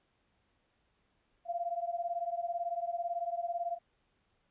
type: beating tone pair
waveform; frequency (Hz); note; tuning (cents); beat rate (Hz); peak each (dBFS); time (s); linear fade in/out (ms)
sine; 684 / 702; F5 / F5; -36 / +9; 18; -35 / -37; 1.45-3.79; 50
effects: pink hiss -75 dBFS RMS until 4.5 s + resampled to 8000 Hz

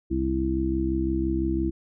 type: harmonic tone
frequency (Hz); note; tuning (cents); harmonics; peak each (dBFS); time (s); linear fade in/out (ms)
65.9; C2; +13; 1 / 2 / 3 / 4 / 5; -28 / -35 / -32 / -33 / -25; 0.1-1.71; 20
effects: none

